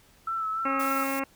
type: tone with vibrato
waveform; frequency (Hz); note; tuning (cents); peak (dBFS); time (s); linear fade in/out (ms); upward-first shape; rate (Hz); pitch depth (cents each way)
sine; 1318.5; E6; 0; -27; 0.27-1.04; 5; sine; 3.4; 31
type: harmonic tone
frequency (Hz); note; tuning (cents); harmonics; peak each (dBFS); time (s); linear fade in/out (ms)
271.8; C#4; -34; 1 / 2 / 3 / 4 / 5 / 6 / 7 / 8 / 9 / 10; -31 / -34 / -37 / -35 / -38 / -42 / -42 / -38 / -44 / -40; 0.65-1.24; 5
type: noise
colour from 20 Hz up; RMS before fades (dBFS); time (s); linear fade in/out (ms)
blue; -38; 0.79-1.2; 10
effects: pink hiss -59 dBFS RMS until 1.35 s